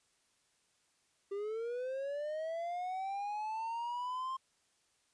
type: linear sweep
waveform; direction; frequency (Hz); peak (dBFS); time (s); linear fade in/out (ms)
triangle; up; 392 to 1061; -34; 1.31-4.37; 10
effects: white hiss -74 dBFS RMS until 5.13 s + resampled to 22050 Hz

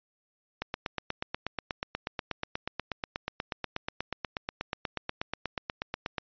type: click train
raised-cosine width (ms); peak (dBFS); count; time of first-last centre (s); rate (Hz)
0.3; -15; 47; 0.62-6.182; 8.27
effects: resampled to 11025 Hz

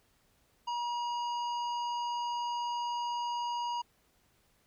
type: harmonic tone with a mistuned harmonic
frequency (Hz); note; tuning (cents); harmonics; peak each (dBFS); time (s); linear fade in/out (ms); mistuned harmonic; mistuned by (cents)
956; A#5; +43; 1 / 3 / 5 / 7; -32 / -44 / -48 / -55; 0.67-3.82; 10; 7; -50
effects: pink hiss -70 dBFS RMS until 4.66 s

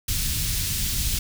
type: band-stop noise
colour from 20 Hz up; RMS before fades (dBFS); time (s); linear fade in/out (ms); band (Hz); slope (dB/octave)
pink; -25; 0.08-1.19; 5; 120 to 3600; 12
effects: none

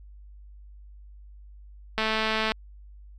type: click train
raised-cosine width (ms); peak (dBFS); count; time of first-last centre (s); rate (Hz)
0.3; -10; 119; 1.98-2.519; 219
effects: added 50 Hz sine -44 dBFS peak until 3.18 s + MP3 96 kbps

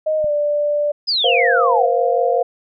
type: tone with pitch glide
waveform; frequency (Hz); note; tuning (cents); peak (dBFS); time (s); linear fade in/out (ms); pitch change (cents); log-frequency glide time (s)
sine; 622 to 588.4; D#5 to D5; -1 to +3; -15; 0.06-0.92; 10; -96; 0.18-0.31
type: click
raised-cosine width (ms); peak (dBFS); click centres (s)
5; -23; 0.244
type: exponential sweep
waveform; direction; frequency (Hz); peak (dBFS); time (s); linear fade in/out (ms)
sine; down; 5150 to 640; -15; 1.07-1.88; 20
type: chord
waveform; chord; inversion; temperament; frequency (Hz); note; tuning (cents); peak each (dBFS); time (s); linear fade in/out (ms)
sine; Bb suspended second; none; equal with one note detuned; 478.2 / 523.3 / 698.5; Bb4 / C5 / F5; +44 / 0 / 0; -18; 1.24-2.43; 5
effects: none

